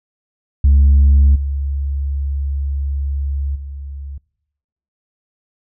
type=tone with level steps; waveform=sine; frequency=69.7 Hz; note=C#2; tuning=10 cents sharp; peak=-5 / -17 / -26 dBFS; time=0.64-4.18 s; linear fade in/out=5 ms; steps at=1.35 / 3.55 s; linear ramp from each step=10 ms; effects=noise-tail reverb RT60 0.9 s tail -25 dB re dry + tanh soft clip ceiling -5 dBFS